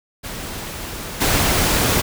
pink noise with level steps, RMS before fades -30 / -17 dBFS, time 0.23-2.02 s, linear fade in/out 20 ms, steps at 1.2 s, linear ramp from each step 20 ms, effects none

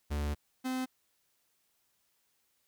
45% pulse tone pair in turn, 73.42 / 257.7 Hz, D2 / C4, 0 / -26 cents, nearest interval octave + minor seventh, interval 2174 cents, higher second, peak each -31 / -32 dBFS, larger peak first, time 0.1-0.35 / 0.64-0.86 s, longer first, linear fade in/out 20 ms, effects white hiss -75 dBFS RMS until 2.67 s

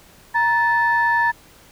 sine tone pair together, 938 / 1751.9 Hz, A#5 / A6, +11 / -8 cents, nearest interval major seventh, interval 1081 cents, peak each -17 dBFS, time 0.34-1.32 s, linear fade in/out 20 ms, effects tanh soft clip ceiling -8 dBFS + pink hiss -49 dBFS RMS until 1.71 s

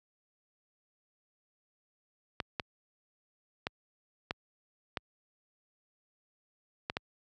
clicks, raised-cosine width 0.3 ms, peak -16 dBFS, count 7, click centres 2.402 / 2.598 / 3.669 / 4.309 / 4.972 / 6.899 / 6.969 s, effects high-pass 60 Hz 12 dB/octave

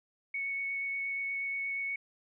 sine tone with vibrato, 2217 Hz, C#7, in tune, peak -32 dBFS, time 0.34-1.96 s, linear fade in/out 5 ms, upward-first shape sine, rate 8.4 Hz, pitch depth 8 cents each way, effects none

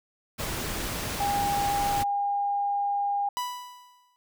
pink noise, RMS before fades -32 dBFS, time 0.38-2.04 s, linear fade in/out 20 ms
sine tone, 808 Hz, G#5, 48 cents flat, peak -24 dBFS, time 1.2-3.29 s, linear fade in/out 5 ms
45% pulse tone with exponential decay, 987.8 Hz, B5, in tune, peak -26 dBFS, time 3.37-4.16 s, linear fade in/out 0 ms, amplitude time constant 170 ms
effects none

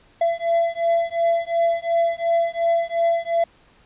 triangle beating tone pair, 673 / 675.8 Hz, E5 / E5, +36 / +43 cents, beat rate 2.8 Hz, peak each -19 dBFS, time 0.21-3.44 s, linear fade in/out 5 ms, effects pink hiss -55 dBFS RMS until 3.85 s + resampled to 8000 Hz

